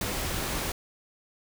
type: noise with ADSR envelope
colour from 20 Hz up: pink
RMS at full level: -27 dBFS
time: 0.01-0.72 s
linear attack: 4 ms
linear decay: 9 ms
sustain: -4 dB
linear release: 3 ms
effects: none